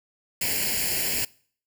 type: noise with comb filter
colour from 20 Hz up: white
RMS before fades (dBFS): -26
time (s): 0.41-1.25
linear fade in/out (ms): 5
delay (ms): 0.41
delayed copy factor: +0.85
effects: noise-tail reverb RT60 0.5 s tail -23 dB re dry